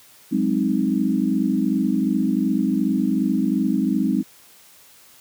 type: chord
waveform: sine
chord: Ab dominant seventh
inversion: third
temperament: equal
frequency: 185 / 207.7 / 261.6 / 311.1 Hz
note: Gb3 / Ab3 / C4 / Eb4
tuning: 0 / 0 / 0 / 0 cents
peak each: -25 / -22 / -22 / -24 dBFS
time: 0.31-4.23 s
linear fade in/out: 20 ms
effects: white hiss -50 dBFS RMS until 5.2 s + high-pass 80 Hz 12 dB/octave